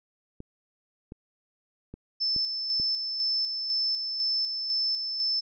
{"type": "clicks", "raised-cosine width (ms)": 3, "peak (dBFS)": -27, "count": 5, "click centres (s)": [0.404, 1.121, 1.94, 2.363, 2.799]}
{"type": "tone with tremolo", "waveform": "sine", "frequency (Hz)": 5274, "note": "E8", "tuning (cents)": 0, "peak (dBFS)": -24, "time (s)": [2.2, 5.41], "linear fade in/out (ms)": 20, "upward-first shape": "square", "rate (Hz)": 2, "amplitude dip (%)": 45}
{"effects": []}